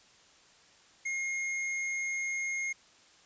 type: tone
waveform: square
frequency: 2143 Hz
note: C7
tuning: 41 cents sharp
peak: -32 dBFS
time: 1.05-2.73 s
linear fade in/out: 10 ms
effects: white hiss -60 dBFS RMS until 3.25 s + resampled to 16000 Hz